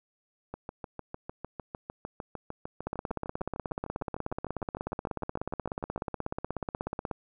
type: two click trains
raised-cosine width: 1 ms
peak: -23 / -18 dBFS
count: 37 / 71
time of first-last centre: 0.54-5.978 / 2.87-7.112 s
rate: 6.62 / 16.5 Hz
effects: none